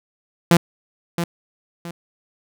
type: tone with echo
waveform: sawtooth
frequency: 170.9 Hz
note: F3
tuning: 37 cents flat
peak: -6 dBFS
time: 0.51-0.57 s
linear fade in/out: 2 ms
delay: 670 ms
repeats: 2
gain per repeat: -10 dB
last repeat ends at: 1.91 s
effects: none